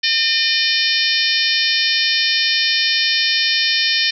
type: harmonic tone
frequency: 606 Hz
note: D#5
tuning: 46 cents flat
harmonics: 3 / 4 / 5 / 6 / 7 / 8 / 9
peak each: -22 / -22 / -22 / -22 / -22 / -22 / -22 dBFS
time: 0.03-4.11 s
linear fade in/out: 10 ms
effects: none